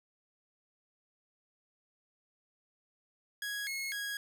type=tone with pitch steps; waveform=sawtooth; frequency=1660 / 2171 / 1651 Hz; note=G#6 / C#7 / G#6; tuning=-1 / -37 / -11 cents; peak=-32 dBFS; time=3.42-4.17 s; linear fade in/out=2 ms; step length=250 ms; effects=none